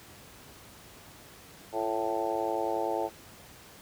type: harmonic tone with a mistuned harmonic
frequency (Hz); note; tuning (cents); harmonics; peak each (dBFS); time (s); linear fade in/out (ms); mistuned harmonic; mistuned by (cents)
110.4; A2; +6; 3 / 4 / 5 / 6 / 7 / 8; -35 / -35 / -35 / -35 / -35 / -35; 1.72-3.1; 50; 3; +46
effects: pink hiss -51 dBFS RMS until 3.81 s + high-pass 60 Hz 12 dB/octave